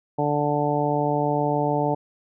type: harmonic tone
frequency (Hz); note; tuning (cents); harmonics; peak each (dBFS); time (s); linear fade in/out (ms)
146.83; D3; 0; 1 / 2 / 3 / 4 / 5 / 6; -27 / -27 / -27 / -27 / -27 / -27; 0.18-1.95; 10
effects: none